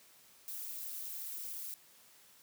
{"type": "noise with amplitude modulation", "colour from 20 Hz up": "violet", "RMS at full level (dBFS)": -39, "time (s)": [0.48, 1.74], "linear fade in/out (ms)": 0, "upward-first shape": "sine", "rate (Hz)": 237, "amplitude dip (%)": 90, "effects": ["white hiss -62 dBFS RMS until 2.42 s", "high-pass 80 Hz 12 dB/octave"]}